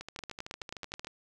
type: two click trains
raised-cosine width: 0.2 ms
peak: -24 / -21 dBFS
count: 15 / 9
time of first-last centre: 0.01-1.071 / 0.19-1.047 s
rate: 13.2 / 9.34 Hz
effects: none